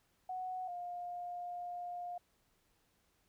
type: tone pair in turn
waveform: sine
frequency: 740 / 707.6 Hz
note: F#5 / F5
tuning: 0 / +23 cents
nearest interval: minor second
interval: 77 cents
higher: first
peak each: -38 / -40 dBFS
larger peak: first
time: 0.29-0.68 / 0.68-2.18 s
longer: second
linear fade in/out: 5 ms
effects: pink hiss -75 dBFS RMS until 3.28 s